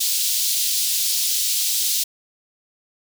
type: high-pass noise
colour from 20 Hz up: pink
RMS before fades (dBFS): -21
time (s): 0-2.04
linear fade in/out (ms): 10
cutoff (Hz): 3700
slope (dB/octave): 24
effects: none